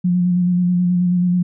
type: tone with vibrato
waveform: sine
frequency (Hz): 178.3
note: F3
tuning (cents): +36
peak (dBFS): -13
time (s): 0.04-1.43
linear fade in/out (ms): 10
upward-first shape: square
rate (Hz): 9.3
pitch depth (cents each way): 20
effects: none